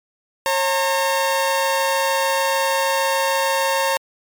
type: tone pair together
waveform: sawtooth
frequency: 542 / 912.2 Hz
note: C#5 / A#5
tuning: -39 / -38 cents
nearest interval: major sixth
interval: 901 cents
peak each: -16 dBFS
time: 0.46-3.97 s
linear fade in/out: 0 ms
effects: MP3 96 kbps